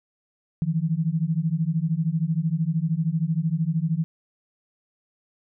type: beating tone pair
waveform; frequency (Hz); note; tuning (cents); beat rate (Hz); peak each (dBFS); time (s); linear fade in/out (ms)
sine; 155.56 / 168.56; D#3 / E3; 0 / +39; 13; -24; 0.62-4.04; 0
effects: none